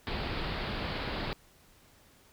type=low-pass noise; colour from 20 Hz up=pink; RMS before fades=-35 dBFS; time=0.07-1.33 s; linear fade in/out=0 ms; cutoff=4800 Hz; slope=96 dB/octave; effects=pink hiss -61 dBFS RMS until 2.32 s